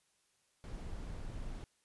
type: noise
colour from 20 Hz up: brown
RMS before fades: -43 dBFS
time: 0.64-1.64 s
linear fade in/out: 0 ms
effects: white hiss -75 dBFS RMS until 1.84 s + resampled to 24000 Hz